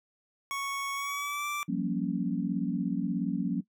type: tone with pitch glide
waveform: 25% pulse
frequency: 1108.7 to 1171.2 Hz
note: C#6 to D6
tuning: 0 to -5 cents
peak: -28 dBFS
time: 0.51-1.63 s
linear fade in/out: 0 ms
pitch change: +95 cents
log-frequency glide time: 0.94-1.46 s
type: chord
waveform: sine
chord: G half-diminished seventh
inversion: third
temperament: equal with one note detuned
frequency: 174.61 / 191.41 / 233.1 / 277.2 Hz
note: F3 / G3 / Bb3 / Db4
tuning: 0 / -41 / 0 / 0 cents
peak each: -33 dBFS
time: 1.68-3.61 s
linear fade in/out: 10 ms
effects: noise-tail reverb RT60 0.1 s tail -19 dB re dry